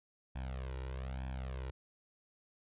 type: tone with flanger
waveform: sawtooth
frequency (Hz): 65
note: C2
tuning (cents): -11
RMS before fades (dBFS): -41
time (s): 0.35-1.71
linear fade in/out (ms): 10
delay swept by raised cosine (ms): 1.2 to 2.13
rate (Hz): 1.1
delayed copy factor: +1
effects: resampled to 8000 Hz